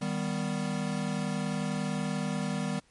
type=chord; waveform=square; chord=Eb augmented; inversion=none; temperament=equal; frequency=155.56 / 196 / 246.9 Hz; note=Eb3 / G3 / B3; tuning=0 / 0 / 0 cents; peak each=-35 / -33 / -36 dBFS; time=0.01-2.8 s; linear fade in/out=10 ms; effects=pink hiss -65 dBFS RMS until 2.9 s + MP3 48 kbps